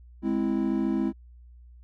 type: chord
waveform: triangle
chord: Ab augmented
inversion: none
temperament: equal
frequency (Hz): 207.7 / 261.6 / 329.6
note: Ab3 / C4 / E4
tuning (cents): 0 / 0 / 0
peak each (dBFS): -26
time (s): 0.22-1.13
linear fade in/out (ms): 50
effects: added 60 Hz sine -47 dBFS peak until 1.83 s